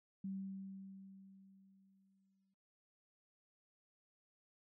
sine tone with exponential decay, 193.2 Hz, G3, 25 cents flat, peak -40 dBFS, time 0.24-2.54 s, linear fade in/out 5 ms, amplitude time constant 500 ms, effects noise-tail reverb RT60 0.8 s tail -21 dB re dry

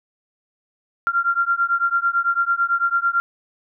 sine beating tone pair, 1379 / 1388 Hz, F6 / F6, -22 / -11 cents, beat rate 9 Hz, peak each -20 dBFS, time 1.07-3.2 s, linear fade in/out 0 ms, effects none

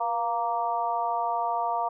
harmonic tone with a mistuned harmonic, 233.1 Hz, A#3, in tune, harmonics 2 / 3 / 4 / 5, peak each -39 / -28 / -28 / -33 dBFS, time 0-1.89 s, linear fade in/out 10 ms, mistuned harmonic 2, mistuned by +56 cents, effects none

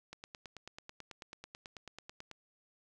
click train, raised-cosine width 0.2 ms, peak -29 dBFS, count 21, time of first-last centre 0.13-2.313 s, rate 9.16 Hz, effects none

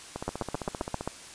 two click trains, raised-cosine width 1 ms, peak -15 / -19 dBFS, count 7 / 14, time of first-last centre 0.28-1.076 / 0.16-1.01 s, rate 7.54 / 15.3 Hz, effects white hiss -46 dBFS RMS until 1.34 s + resampled to 22050 Hz

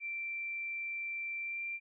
sine tone with pitch glide, 2349 to 2365 Hz, D7 to D7, 0 to +12 cents, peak -36 dBFS, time 0-1.8 s, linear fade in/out 50 ms, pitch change +12 cents, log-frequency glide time 1.41-1.62 s, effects none

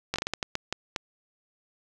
slowing click train, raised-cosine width 0.2 ms, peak -11 dBFS, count 10, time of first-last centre 0.14-0.962 s, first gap 19 ms, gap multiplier 1.37, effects none

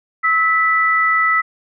sine tone pair together, 1298.6 / 1975.5 Hz, E6 / B6, -26 / 0 cents, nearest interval perfect fifth, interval 726 cents, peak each -15 dBFS, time 0.23-1.42 s, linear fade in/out 20 ms, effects none

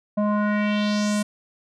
square tone with low-pass filter sweep, 208.5 Hz, G#3, 7 cents sharp, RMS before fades -22 dBFS, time 0.17-1.23 s, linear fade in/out 10 ms, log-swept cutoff 750 to 9800 Hz, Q 2.5, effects none

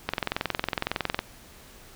click train, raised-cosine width 0.3 ms, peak -9 dBFS, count 25, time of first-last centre 0.09-1.191 s, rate 21.8 Hz, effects pink hiss -50 dBFS RMS until 1.95 s

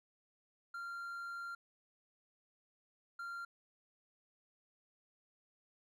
triangle tone bursts at uneven times, 1386 Hz, F6, 14 cents flat, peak -40 dBFS, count 2, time 0.74-1.55 / 3.19-3.45 s, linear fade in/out 5 ms, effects none

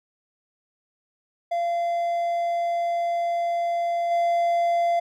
triangle tone with level steps, 687 Hz, F5, 29 cents flat, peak -20 / -17 dBFS, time 1.51-5 s, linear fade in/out 10 ms, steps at 4.1 s, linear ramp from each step 20 ms, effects none

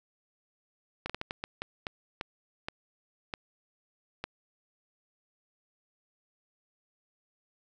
slowing click train, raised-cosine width 0.3 ms, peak -18 dBFS, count 12, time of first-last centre 1.06-4.24 s, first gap 36 ms, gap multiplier 1.38, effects none

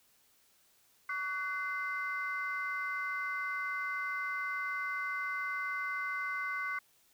sine tone cluster, 1133 / 1494 / 2066 Hz, C#6 / F#6 / C7, +37 / +16 / -22 cents, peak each -38 / -37 / -37 dBFS, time 1.09-6.79 s, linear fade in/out 5 ms, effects tanh soft clip ceiling -26 dBFS + white hiss -68 dBFS RMS until 7.13 s

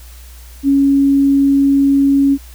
sine tone, 277.2 Hz, C#4, in tune, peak -8 dBFS, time 0.63-2.38 s, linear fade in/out 50 ms, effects added 60 Hz sine -34 dBFS peak until 2.54 s + white hiss -43 dBFS RMS until 2.54 s

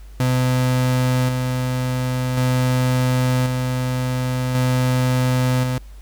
35% pulse tone with tremolo, 127.1 Hz, C3, 50 cents flat, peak -14 dBFS, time 0.2-5.78 s, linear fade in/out 2 ms, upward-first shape square, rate 0.46 Hz, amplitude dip 35%, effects added 50 Hz sine -36 dBFS peak until 6.01 s + pink hiss -53 dBFS RMS until 6.01 s

